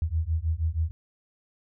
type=beating tone pair; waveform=sine; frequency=77.78 / 84.08 Hz; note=D#2 / E2; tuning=0 / +35 cents; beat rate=6.3 Hz; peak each=-27 dBFS; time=0.02-0.91 s; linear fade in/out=0 ms; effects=none